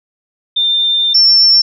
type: tone pair in turn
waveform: sine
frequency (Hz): 3595 / 5404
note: A7 / E8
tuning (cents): +36 / +42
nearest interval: perfect fifth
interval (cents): 706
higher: second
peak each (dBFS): -10 / -5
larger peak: second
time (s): 0.56-1.14 / 1.14-1.62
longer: first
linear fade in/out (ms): 10
effects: none